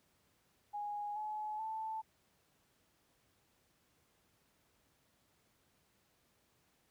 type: tone with pitch steps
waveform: sine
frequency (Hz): 827 / 852 / 880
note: G#5 / G#5 / A5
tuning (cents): -8 / +44 / 0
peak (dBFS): -38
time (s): 0.73-2.02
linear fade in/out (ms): 20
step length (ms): 430
effects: pink hiss -74 dBFS RMS until 6.9 s + high-pass 60 Hz 12 dB/octave